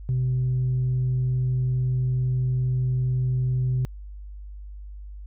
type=tone; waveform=sine; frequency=127.7 Hz; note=C3; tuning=42 cents flat; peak=-19 dBFS; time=0.09-3.85 s; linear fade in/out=0 ms; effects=tanh soft clip ceiling -18 dBFS + added 50 Hz sine -36 dBFS peak until 5.26 s